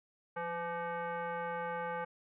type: tone with frequency modulation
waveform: sine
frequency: 174.61 Hz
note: F3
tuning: in tune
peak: -35 dBFS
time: 0.36-2.05 s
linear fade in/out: 10 ms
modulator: 682 Hz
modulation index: 2
effects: none

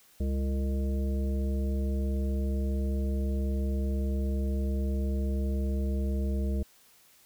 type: harmonic tone with a mistuned harmonic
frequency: 67.9 Hz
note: C#2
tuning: 35 cents flat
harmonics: 1 / 3 / 5 / 7 / 9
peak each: -27 / -34 / -41 / -42 / -45 dBFS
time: 0.2-6.63 s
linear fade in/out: 5 ms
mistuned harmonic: 7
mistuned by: -80 cents
effects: white hiss -60 dBFS RMS until 7.25 s

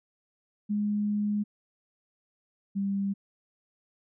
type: tone pair in turn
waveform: sine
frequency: 207.7 / 197.8 Hz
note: G#3 / G3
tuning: 0 / +16 cents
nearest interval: minor second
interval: 84 cents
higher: first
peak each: -25 / -26 dBFS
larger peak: first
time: 0.69-1.44 / 2.75-3.14 s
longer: first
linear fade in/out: 20 ms
effects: none

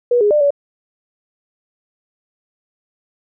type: tone with pitch steps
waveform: sine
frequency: 484.8 / 414.7 / 597 / 570 Hz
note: B4 / G#4 / D5 / C#5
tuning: -32 / -3 / +28 / +48 cents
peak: -10 dBFS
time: 0.11-0.506 s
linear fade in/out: 5 ms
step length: 99 ms
effects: none

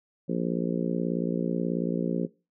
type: harmonic tone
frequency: 58.4 Hz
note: A#1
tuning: 4 cents sharp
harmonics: 3 / 4 / 5 / 6 / 7 / 8 / 9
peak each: -29 / -31 / -33 / -35 / -36 / -37 / -38 dBFS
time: 0.28-2.27 s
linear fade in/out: 20 ms
effects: noise-tail reverb RT60 0.3 s tail -22 dB re dry

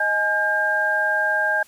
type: tone cluster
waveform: sine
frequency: 624 / 840 / 1603 Hz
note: D#5 / G#5 / G6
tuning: +5 / +19 / +38 cents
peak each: -26 / -26 / -19 dBFS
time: 0-1.63 s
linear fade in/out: 5 ms
effects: white hiss -52 dBFS RMS until 1.67 s + resampled to 32000 Hz

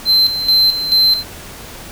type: tone with tremolo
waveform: triangle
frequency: 4100 Hz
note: C8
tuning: 36 cents flat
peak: -7 dBFS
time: 0.05-1.24 s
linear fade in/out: 50 ms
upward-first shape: square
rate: 2.3 Hz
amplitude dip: 65%
effects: pink hiss -33 dBFS RMS until 1.91 s

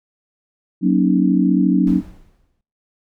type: chord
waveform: sine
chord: D# minor seventh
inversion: first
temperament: equal with one note detuned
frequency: 185 / 236.3 / 277.2 / 311.1 Hz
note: F#3 / A#3 / C#4 / D#4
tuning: 0 / +24 / 0 / 0 cents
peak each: -15 / -20 / -17 / -20 dBFS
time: 0.81-2.02 s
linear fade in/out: 50 ms
type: noise with exponential decay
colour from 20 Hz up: brown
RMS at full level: -29 dBFS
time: 1.87-2.61 s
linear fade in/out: 2 ms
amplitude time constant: 160 ms
effects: noise-tail reverb RT60 0.5 s tail -22 dB re dry

